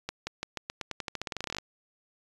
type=accelerating click train; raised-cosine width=0.2 ms; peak=-16 dBFS; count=22; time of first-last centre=0.09-1.585 s; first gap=180 ms; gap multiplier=0.89; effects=resampled to 24000 Hz